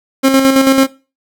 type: tone with tremolo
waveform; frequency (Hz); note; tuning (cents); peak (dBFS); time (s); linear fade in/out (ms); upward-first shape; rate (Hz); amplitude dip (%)
30% pulse; 268.2; C4; +43; -3; 0.23-0.87; 20; square; 9.1; 45
effects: noise-tail reverb RT60 0.3 s tail -19 dB re dry